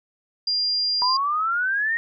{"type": "tone", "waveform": "sine", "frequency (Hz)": 4800, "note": "D8", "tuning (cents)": 37, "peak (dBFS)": -20, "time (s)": [0.47, 1.17], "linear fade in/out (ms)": 5}
{"type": "exponential sweep", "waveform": "sine", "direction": "up", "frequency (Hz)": [974, 1879], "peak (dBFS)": -20, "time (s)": [1.02, 1.97], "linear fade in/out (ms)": 0}
{"effects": []}